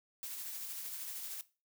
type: noise with tremolo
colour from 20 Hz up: blue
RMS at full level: -42 dBFS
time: 0.23-1.41 s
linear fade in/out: 0 ms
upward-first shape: sine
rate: 13 Hz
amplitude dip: 30%
effects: noise-tail reverb RT60 0.3 s tail -17 dB re dry